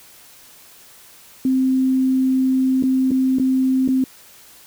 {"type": "tone with dropouts", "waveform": "sine", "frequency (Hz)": 261.2, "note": "C4", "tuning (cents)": -3, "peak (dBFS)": -14, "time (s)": [1.45, 4.04], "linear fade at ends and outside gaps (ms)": 2, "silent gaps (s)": [[2.826, 2.836], [3.108, 3.115], [3.386, 3.397], [3.878, 3.887]], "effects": ["white hiss -46 dBFS RMS until 4.66 s"]}